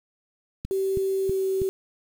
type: click train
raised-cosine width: 5 ms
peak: -19 dBFS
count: 4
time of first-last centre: 0.65-1.618 s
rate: 3.1 Hz
type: tone with pitch glide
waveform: sine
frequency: 385.5 to 382.6 Hz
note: G4 to G4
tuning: -29 to -42 cents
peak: -22 dBFS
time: 0.71-1.69 s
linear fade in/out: 0 ms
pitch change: -13 cents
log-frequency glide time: 1.19-1.44 s
effects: 7-bit